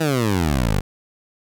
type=exponential sweep; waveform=15% pulse; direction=down; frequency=166.3 to 45 Hz; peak=-11 dBFS; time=0-0.81 s; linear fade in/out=10 ms; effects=none